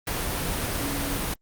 sine tone in noise, 281.3 Hz, C#4, 26 cents sharp, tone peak -32 dBFS, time 0.8-1.17 s, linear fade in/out 5 ms, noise pink, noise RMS -28 dBFS, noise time 0.07-1.34 s, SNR -7 dB, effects Opus 32 kbps

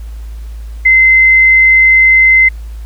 sine tone, 2065 Hz, C7, 23 cents flat, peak -3 dBFS, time 0.85-2.49 s, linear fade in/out 10 ms, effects added 55 Hz sine -22 dBFS peak until 2.85 s + pink hiss -45 dBFS RMS until 2.85 s

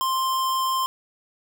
square tone, 1049 Hz, C6, 4 cents sharp, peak -22 dBFS, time 0.01-0.86 s, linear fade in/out 0 ms, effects none

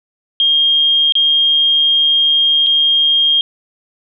sine tone with dropouts, 3226 Hz, G7, 49 cents sharp, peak -9 dBFS, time 0.4-3.41 s, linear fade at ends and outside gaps 1 ms, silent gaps 1.123-1.153 / 2.664-2.668 s, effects none

